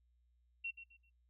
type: tone with echo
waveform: sine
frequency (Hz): 2729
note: F7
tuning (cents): -41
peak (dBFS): -38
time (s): 0.64-0.71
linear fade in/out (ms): 10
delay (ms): 130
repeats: 3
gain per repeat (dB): -11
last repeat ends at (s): 1.1
effects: noise-tail reverb RT60 0.1 s tail -19 dB re dry + added 60 Hz sine -70 dBFS peak until 1.29 s